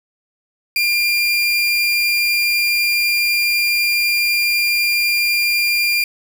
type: tone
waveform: 30% pulse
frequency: 2396 Hz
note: D7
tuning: 34 cents sharp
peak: -12 dBFS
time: 0.76-6.04 s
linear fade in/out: 2 ms
effects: 7-bit